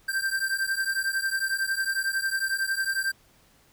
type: beating tone pair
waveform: square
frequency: 1568 / 1579 Hz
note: G6 / G6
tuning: 0 / +12 cents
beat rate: 11 Hz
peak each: -29 dBFS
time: 0.08-3.12 s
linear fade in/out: 10 ms
effects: pink hiss -60 dBFS RMS until 3.72 s